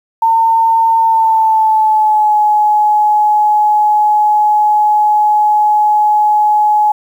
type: tone with pitch glide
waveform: sine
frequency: 905 to 844.4 Hz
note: A5 to G#5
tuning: +48 to +29 cents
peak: -7 dBFS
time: 0.22-6.92 s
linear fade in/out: 5 ms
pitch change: -119 cents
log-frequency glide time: 0.97-2.36 s
effects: 7-bit